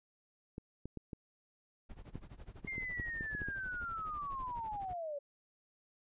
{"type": "clicks", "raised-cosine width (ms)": 3, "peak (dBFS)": -30, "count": 12, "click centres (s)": [0.581, 0.856, 0.973, 1.132, 2.156, 2.648, 2.781, 2.998, 3.209, 3.35, 3.418, 3.486]}
{"type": "noise with tremolo", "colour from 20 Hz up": "brown", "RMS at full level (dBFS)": -47, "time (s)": [1.89, 4.94], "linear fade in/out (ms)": 10, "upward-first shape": "sine", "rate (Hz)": 12, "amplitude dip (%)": 90}
{"type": "linear sweep", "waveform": "sine", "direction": "down", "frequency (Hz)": [2134, 554.4], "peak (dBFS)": -38, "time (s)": [2.67, 5.19], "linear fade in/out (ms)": 10}
{"effects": ["resampled to 8000 Hz"]}